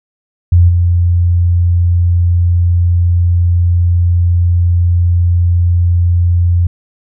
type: tone with level steps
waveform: sine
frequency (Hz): 87.2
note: F2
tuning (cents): -2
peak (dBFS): -3 / -7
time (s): 0.52-6.67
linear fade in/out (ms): 5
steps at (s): 0.68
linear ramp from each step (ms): 20
effects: none